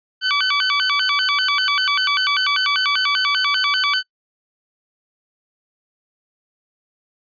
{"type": "tone with vibrato", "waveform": "15% pulse", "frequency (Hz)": 1318.5, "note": "E6", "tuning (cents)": 0, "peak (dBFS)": -9, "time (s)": [0.21, 4.03], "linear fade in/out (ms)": 50, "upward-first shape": "square", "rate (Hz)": 5.1, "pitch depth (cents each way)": 240, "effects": ["noise-tail reverb RT60 0.1 s tail -24 dB re dry", "resampled to 11025 Hz"]}